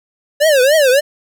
square tone with vibrato, 565 Hz, C#5, 33 cents sharp, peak -9 dBFS, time 0.4-1.01 s, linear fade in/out 20 ms, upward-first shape triangle, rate 3.5 Hz, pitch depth 250 cents each way, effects none

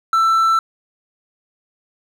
triangle tone, 1332 Hz, E6, 18 cents sharp, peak -10 dBFS, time 0.13-0.59 s, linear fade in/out 2 ms, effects none

